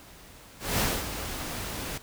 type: noise with ADSR envelope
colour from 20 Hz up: pink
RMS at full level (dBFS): -25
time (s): 0.59-1.98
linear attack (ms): 200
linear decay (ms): 260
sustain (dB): -10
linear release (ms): 6
effects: pink hiss -50 dBFS RMS until 2.02 s